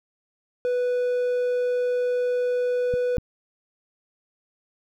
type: tone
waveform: triangle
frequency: 493.9 Hz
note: B4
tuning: in tune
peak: -19 dBFS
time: 0.65-3.17 s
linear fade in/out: 0 ms
type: clicks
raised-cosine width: 5 ms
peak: -20 dBFS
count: 2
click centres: 2.939 / 3.183 s
effects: none